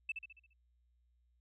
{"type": "tone with echo", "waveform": "sine", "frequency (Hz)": 2637, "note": "E7", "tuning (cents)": 0, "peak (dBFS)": -33, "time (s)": [0.09, 0.12], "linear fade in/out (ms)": 5, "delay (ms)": 69, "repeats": 6, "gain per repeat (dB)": -6, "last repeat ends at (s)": 0.534, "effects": ["tanh soft clip ceiling -29 dBFS", "added 60 Hz sine -70 dBFS peak until 1.4 s"]}